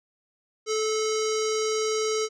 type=tone with low-pass filter; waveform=square; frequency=434.9 Hz; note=A4; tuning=20 cents flat; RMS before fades=-26 dBFS; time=0.66-2.29 s; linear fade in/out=50 ms; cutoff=6100 Hz; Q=4.5; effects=none